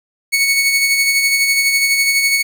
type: tone with tremolo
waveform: sawtooth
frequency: 2217 Hz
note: C#7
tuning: in tune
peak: -7 dBFS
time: 0.32-2.43 s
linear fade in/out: 20 ms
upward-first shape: sine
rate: 12 Hz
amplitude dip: 40%
effects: 8-bit